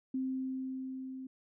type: tone with level ramp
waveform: sine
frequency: 261.6 Hz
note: C4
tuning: in tune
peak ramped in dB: -31 to -41 dBFS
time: 0.14-1.27 s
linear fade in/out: 5 ms
effects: none